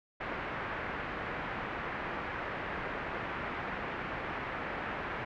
white low-pass noise, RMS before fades -38 dBFS, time 0.2-5.25 s, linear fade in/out 10 ms, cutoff 2000 Hz, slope 24 dB/octave, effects none

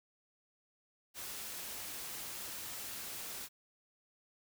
white noise, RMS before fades -44 dBFS, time 1.14-3.49 s, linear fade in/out 50 ms, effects none

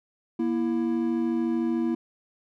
triangle tone pair together, 237.9 / 331.4 Hz, A#3 / E4, +35 / +9 cents, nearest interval tritone, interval 574 cents, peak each -24 dBFS, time 0.39-1.95 s, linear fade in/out 5 ms, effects none

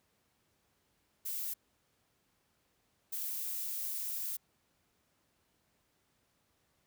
violet noise bursts at uneven times, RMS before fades -38 dBFS, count 2, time 1.25-1.54 / 3.12-4.37 s, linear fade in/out 10 ms, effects pink hiss -75 dBFS RMS until 6.86 s + high-pass 60 Hz 12 dB/octave

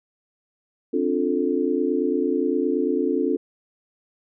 sine chord, D minor seventh, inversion third, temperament just, 264.3 / 293.7 / 352.4 / 440.5 Hz, C4 / D4 / F4 / A4, +18 / 0 / +16 / +2 cents, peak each -25 dBFS, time 0.93-3.37 s, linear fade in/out 10 ms, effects none

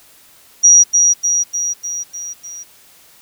sine tone with echo, 5760 Hz, F#8, 47 cents flat, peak -4 dBFS, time 0.63-0.84 s, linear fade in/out 20 ms, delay 300 ms, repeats 6, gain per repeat -4 dB, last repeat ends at 2.64 s, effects white hiss -47 dBFS RMS until 3.21 s

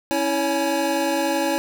square tone cluster, 274.5 / 325.5 / 560 / 841 Hz, C#4 / E4 / C#5 / G#5, -17 / -22 / +18 / +22 cents, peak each -29 / -25 / -25 / -27 dBFS, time 0.11-1.58 s, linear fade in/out 0 ms, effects none

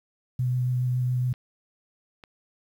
sine tone with vibrato, 125.5 Hz, B2, 28 cents sharp, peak -22 dBFS, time 0.39-1.33 s, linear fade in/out 5 ms, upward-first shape triangle, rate 7.2 Hz, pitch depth 15 cents each way
clicks, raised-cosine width 0.3 ms, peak -29 dBFS, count 2, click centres 1.339 / 2.238 s
effects 9-bit

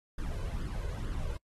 brown noise with flanger, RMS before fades -35 dBFS, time 0.18-1.37 s, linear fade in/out 5 ms, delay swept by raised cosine 0.61 to 2.01 ms, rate 2.2 Hz, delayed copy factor +0.65, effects noise-tail reverb RT60 0.1 s tail -26 dB re dry + AAC 32 kbps

